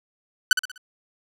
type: tone with echo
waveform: sawtooth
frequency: 1499 Hz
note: F#6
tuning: 22 cents sharp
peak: -8 dBFS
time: 0.51-0.53 s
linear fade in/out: 2 ms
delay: 62 ms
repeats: 4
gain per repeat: -8 dB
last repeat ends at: 0.778 s
effects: low-pass 12000 Hz 12 dB/octave